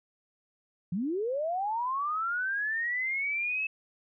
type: linear sweep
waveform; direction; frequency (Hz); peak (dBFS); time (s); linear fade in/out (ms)
sine; up; 160.2 to 2617; -28; 0.92-3.67; 5
effects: none